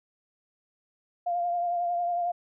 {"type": "tone with vibrato", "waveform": "sine", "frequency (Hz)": 698.5, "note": "F5", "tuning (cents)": 0, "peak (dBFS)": -25, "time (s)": [1.26, 2.32], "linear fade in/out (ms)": 10, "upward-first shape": "triangle", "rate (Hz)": 11, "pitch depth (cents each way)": 34, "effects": []}